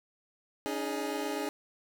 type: chord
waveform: 25% pulse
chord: C# suspended second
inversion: none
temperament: equal with one note detuned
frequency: 283 / 311.1 / 415.3 Hz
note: C#4 / D#4 / G#4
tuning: +36 / 0 / 0 cents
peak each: -33 / -34 / -32 dBFS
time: 0.66-1.49 s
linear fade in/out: 0 ms
effects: none